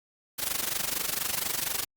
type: noise with amplitude modulation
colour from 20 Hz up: white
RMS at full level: -27 dBFS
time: 0.38-1.85 s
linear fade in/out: 20 ms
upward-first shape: sine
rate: 24.2 Hz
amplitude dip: 80%
effects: Opus 48 kbps